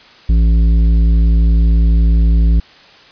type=tone with tanh clipping; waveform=triangle; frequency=55.9 Hz; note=A1; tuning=28 cents sharp; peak=-9 dBFS; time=0.29-2.6 s; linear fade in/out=5 ms; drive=14 dB; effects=white hiss -42 dBFS RMS until 3.11 s + resampled to 11025 Hz